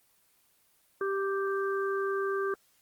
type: harmonic tone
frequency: 392 Hz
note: G4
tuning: in tune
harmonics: 1 / 3 / 4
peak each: -29 / -35 / -37 dBFS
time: 1.01-2.54 s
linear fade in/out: 2 ms
effects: white hiss -67 dBFS RMS until 2.81 s + Opus 24 kbps